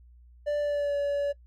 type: tone with pitch glide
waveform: triangle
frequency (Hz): 587.3 to 571.2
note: D5 to D5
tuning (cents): 0 to -48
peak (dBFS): -23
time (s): 0.46-1.33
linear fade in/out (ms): 20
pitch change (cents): -48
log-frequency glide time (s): 0.59-0.96
effects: noise-tail reverb RT60 0.1 s tail -20 dB re dry + added 60 Hz sine -51 dBFS peak until 1.46 s